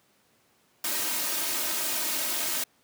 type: noise with comb filter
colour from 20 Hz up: white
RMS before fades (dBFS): -29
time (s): 0.84-2.64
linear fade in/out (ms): 5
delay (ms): 3.2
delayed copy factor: +0.7
effects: pink hiss -65 dBFS RMS until 2.83 s + high-pass 150 Hz 12 dB/octave